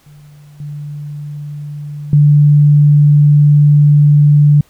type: tone with level steps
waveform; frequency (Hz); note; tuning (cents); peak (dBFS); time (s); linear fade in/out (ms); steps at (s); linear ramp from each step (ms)
sine; 146.83; D3; 0; -36 / -22 / -4; 0.06-4.61; 5; 0.6 / 2.13; 2
effects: pink hiss -51 dBFS RMS until 4.69 s